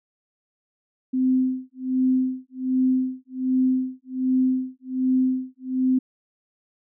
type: tone with tremolo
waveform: sine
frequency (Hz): 258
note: C4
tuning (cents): -24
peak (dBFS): -16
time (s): 1.13-5.99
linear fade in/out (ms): 10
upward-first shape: sine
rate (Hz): 1.3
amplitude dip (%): 100
effects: none